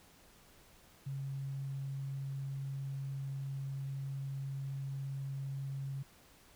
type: tone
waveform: sine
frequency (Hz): 136.7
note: C#3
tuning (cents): -24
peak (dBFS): -37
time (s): 1.06-6.03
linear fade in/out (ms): 10
effects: pink hiss -62 dBFS RMS until 6.55 s